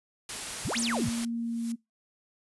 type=noise; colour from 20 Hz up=white; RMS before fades=-36 dBFS; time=0.29-1.25 s; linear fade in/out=2 ms
type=exponential two-way sweep; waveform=sine; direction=up then down; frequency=89 to 9890 to 89 Hz; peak=-29 dBFS; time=0.65-1.09 s; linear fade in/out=0 ms; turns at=0.8 s
type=tone with pitch glide; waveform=sine; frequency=233.1 to 231.8 Hz; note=A#3 to A#3; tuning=0 to -10 cents; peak=-29 dBFS; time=0.75-1.76 s; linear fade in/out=20 ms; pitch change=-10 cents; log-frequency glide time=1.25-1.64 s
type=noise with exponential growth; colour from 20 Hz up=blue; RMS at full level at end=-39 dBFS; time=1.26-1.72 s; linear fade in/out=2 ms; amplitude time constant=100 ms
effects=noise-tail reverb RT60 0.2 s tail -24 dB re dry + resampled to 24000 Hz